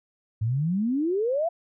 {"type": "exponential sweep", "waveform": "sine", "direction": "up", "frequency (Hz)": [103.83, 702], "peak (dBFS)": -22, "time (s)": [0.41, 1.49], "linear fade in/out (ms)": 10, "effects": []}